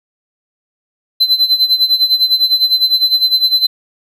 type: tone with tremolo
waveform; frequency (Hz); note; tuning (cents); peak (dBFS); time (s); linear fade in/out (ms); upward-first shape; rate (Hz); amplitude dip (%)
triangle; 4054; B7; +45; -5; 1.2-3.67; 10; sine; 9.9; 80
effects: none